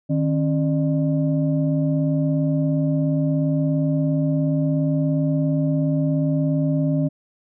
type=tone cluster; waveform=sine; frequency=154.4 / 271.5 / 601 Hz; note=D#3 / C#4 / D5; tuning=-13 / -36 / +40 cents; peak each=-19 / -21 / -28 dBFS; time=0.09-7.09 s; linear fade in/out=20 ms; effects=tanh soft clip ceiling -9 dBFS